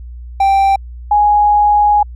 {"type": "tone pair in turn", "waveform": ["triangle", "sine"], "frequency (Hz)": [784, 830.6], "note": ["G5", "G#5"], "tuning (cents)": [0, 0], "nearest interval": "minor second", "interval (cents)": 100, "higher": "second", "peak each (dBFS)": [-6, -7], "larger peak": "first", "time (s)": [[0.4, 0.76], [1.11, 2.03]], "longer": "second", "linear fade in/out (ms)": 5, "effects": ["added 60 Hz sine -27 dBFS peak until 2.15 s"]}